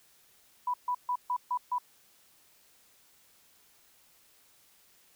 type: tone bursts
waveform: sine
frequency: 988 Hz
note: B5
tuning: in tune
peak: -27 dBFS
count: 6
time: 0.67-1.784 s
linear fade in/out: 5 ms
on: 69 ms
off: 140 ms
effects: white hiss -63 dBFS RMS until 5.15 s